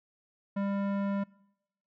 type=tone with low-pass filter; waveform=square; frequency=199 Hz; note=G3; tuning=26 cents sharp; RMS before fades=-31 dBFS; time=0.56-1.24 s; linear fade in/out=10 ms; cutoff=1400 Hz; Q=0.82; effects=noise-tail reverb RT60 0.8 s tail -23 dB re dry